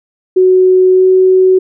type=tone with pitch glide; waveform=sine; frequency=371 to 373.8 Hz; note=F#4 to F#4; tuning=+5 to +18 cents; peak=-4 dBFS; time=0.36-1.59 s; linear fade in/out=10 ms; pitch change=+13 cents; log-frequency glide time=0.92-1.05 s; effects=none